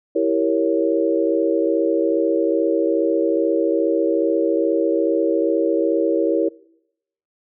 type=chord; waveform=sine; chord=E diminished seventh; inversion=none; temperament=equal; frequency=329.6 / 392 / 466.2 / 554.4 Hz; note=E4 / G4 / Bb4 / Db5; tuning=0 / 0 / 0 / 0 cents; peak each=-20 / -23 / -21 / -22 dBFS; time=0.15-6.49 s; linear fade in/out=10 ms; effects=noise-tail reverb RT60 0.8 s tail -23 dB re dry